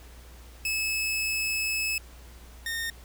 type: tone pair in turn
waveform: sawtooth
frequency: 2595 / 1834.9 Hz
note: E7 / A#6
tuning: -28 / -28 cents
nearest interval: tritone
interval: 600 cents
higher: first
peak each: -23 / -26 dBFS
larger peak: first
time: 0.65-1.98 / 2.66-2.9 s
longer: first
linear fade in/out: 2 ms
effects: added 60 Hz sine -46 dBFS peak until 3.04 s + pink hiss -53 dBFS RMS until 3.04 s